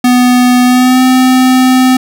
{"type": "tone with pitch glide", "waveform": "square", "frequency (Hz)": [248.1, 256.6], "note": ["B3", "C4"], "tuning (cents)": [8, -34], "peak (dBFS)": -5, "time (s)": [0.04, 1.97], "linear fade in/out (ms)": 5, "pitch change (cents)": 58, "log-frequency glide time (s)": [0.64, 1.02], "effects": []}